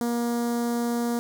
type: tone with notch filter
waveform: sawtooth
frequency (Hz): 237.1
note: A#3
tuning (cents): +30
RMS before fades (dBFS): -26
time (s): 0.01-1.19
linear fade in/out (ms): 0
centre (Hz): 2600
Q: 0.55
effects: none